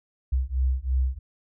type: beating tone pair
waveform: sine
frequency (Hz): 63.4 / 66.4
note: B1 / C2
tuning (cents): +46 / +26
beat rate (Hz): 3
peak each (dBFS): -24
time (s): 0.32-1.19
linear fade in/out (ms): 10
effects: tanh soft clip ceiling -14 dBFS